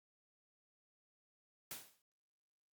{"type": "noise with exponential decay", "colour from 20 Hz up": "white", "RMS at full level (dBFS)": -43, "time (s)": [1.71, 2.02], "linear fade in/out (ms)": 2, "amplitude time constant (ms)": 66, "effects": ["high-pass 60 Hz 12 dB/octave", "Opus 48 kbps"]}